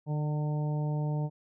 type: harmonic tone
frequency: 150 Hz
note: D3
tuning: 37 cents sharp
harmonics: 1 / 2 / 3 / 4 / 5 / 6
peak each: -28 / -41 / -43 / -43 / -46 / -45 dBFS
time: 0.06-1.3 s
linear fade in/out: 50 ms
effects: none